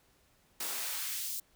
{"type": "noise with high-pass filter sweep", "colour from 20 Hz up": "white", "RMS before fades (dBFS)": -37, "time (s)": [0.6, 1.4], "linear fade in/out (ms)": 5, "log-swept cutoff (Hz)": [220, 6400], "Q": 0.8, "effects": ["pink hiss -68 dBFS RMS until 1.55 s"]}